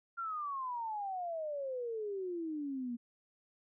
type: exponential sweep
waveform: sine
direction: down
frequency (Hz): 1396.9 to 233.1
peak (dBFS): -36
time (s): 0.17-2.97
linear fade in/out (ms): 20
effects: none